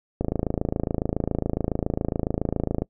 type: click train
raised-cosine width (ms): 2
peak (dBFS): -10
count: 72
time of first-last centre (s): 0.21-2.82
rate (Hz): 27.2
effects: noise-tail reverb RT60 0.1 s tail -22 dB re dry